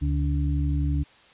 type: harmonic tone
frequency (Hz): 71.7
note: D2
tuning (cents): -41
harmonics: 1 / 2 / 4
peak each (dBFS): -23 / -27 / -31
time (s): 0.01-1.04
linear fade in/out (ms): 20
effects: white hiss -54 dBFS RMS until 1.33 s + resampled to 8000 Hz